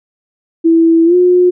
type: tone with pitch glide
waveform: sine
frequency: 329.6 to 359.4 Hz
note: E4 to F4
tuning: 0 to +50 cents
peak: -5 dBFS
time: 0.64-1.51 s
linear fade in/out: 20 ms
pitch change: +150 cents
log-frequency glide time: 1.05-1.15 s
effects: none